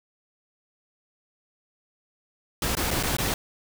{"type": "noise with dropouts", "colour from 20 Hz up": "pink", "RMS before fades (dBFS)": -26, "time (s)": [2.62, 3.34], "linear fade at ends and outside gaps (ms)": 2, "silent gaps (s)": [[2.752, 2.769], [2.907, 2.911], [3.028, 3.034], [3.168, 3.184]], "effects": []}